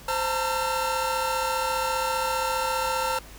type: tone cluster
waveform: 45% pulse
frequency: 521 / 887 / 922 / 1355 Hz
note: C5 / A5 / A#5 / E6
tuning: -7 / +14 / -19 / +47 cents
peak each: -30 dBFS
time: 0.08-3.19 s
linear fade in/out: 5 ms
effects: added 50 Hz sine -45 dBFS peak until 3.38 s + pink hiss -47 dBFS RMS until 3.38 s